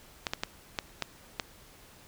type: clicks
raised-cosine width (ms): 0.2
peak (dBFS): -12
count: 6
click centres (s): 0.268 / 0.335 / 0.435 / 0.788 / 1.023 / 1.398
effects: pink hiss -55 dBFS RMS until 2.07 s